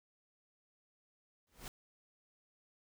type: noise with exponential growth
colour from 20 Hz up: pink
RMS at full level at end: -42 dBFS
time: 1.47-1.68 s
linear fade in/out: 1 ms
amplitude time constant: 44 ms
effects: none